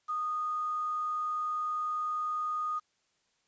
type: tone with quantisation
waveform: sine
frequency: 1235 Hz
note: D#6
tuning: 13 cents flat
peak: -30 dBFS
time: 0.08-2.8 s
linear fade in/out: 20 ms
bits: 9
effects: white hiss -74 dBFS RMS until 3.47 s + resampled to 16000 Hz